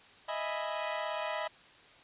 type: chord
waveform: sawtooth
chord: E major seventh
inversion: third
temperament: equal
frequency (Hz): 622.3 / 659.3 / 830.6 / 987.8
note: D#5 / E5 / G#5 / B5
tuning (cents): 0 / 0 / 0 / 0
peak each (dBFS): -33 / -36 / -38 / -35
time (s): 0.28-1.48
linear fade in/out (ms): 10
effects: white hiss -57 dBFS RMS until 2.03 s + resampled to 8000 Hz